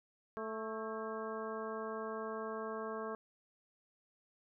harmonic tone with a mistuned harmonic, 220 Hz, A3, in tune, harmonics 1 / 2 / 3 / 4 / 5 / 6 / 7, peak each -47 / -42 / -46 / -52 / -45 / -51 / -52 dBFS, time 0.37-3.15 s, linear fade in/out 0 ms, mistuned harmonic 7, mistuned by +71 cents, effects none

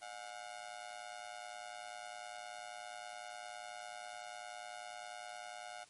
sawtooth tone with amplitude modulation, 721 Hz, F#5, 45 cents flat, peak -38 dBFS, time 0.01-5.85 s, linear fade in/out 20 ms, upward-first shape sine, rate 110 Hz, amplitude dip 95%, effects white hiss -64 dBFS RMS until 5.89 s + MP3 48 kbps

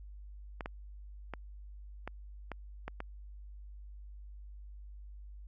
clicks, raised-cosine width 0.5 ms, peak -24 dBFS, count 7, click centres 0.608 / 0.659 / 1.337 / 2.076 / 2.517 / 2.88 / 3.004 s, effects added 50 Hz sine -46 dBFS peak until 5.47 s

